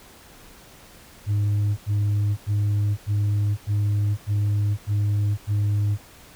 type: tone bursts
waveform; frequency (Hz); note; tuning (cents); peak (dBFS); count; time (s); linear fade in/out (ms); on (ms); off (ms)
sine; 103.1; G#2; -12; -16; 8; 1.26-5.977; 50; 510; 91
effects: tanh soft clip ceiling -18 dBFS + pink hiss -48 dBFS RMS until 6.35 s